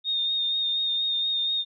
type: tone with vibrato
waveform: sine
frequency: 3676 Hz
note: A#7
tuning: 25 cents flat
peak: -23 dBFS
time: 0.04-1.65 s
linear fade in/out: 50 ms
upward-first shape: sine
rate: 4.2 Hz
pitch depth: 23 cents each way
effects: none